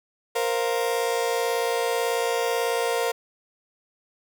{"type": "chord", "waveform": "35% pulse", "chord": "Bb suspended second", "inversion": "none", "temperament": "just", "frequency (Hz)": [466.2, 524.4, 699.2], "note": ["Bb4", "C5", "F5"], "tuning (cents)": [0, 4, 2], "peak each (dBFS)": [-23, -27, -28], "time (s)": [0.35, 3.12], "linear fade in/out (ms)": 10, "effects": []}